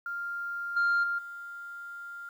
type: tone with level steps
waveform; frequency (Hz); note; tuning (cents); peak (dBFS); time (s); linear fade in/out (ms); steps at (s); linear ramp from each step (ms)
sine; 1396.9; F6; 0; -32 / -21 / -27 / -39; 0.06-2.29; 2; 0.76 / 1.03 / 1.18; 10
effects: tanh soft clip ceiling -21 dBFS + 10-bit